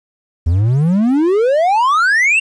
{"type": "exponential sweep", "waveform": "triangle", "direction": "up", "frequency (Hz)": [78.5, 2794], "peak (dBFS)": -8, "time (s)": [0.46, 2.4], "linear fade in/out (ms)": 10, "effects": ["resampled to 22050 Hz", "8-bit"]}